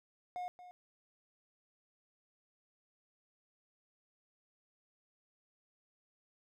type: tone with echo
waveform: triangle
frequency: 720 Hz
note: F#5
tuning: 47 cents flat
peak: -36 dBFS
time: 0.36-0.48 s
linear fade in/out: 0 ms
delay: 230 ms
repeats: 1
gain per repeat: -13 dB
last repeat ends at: 0.71 s
effects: none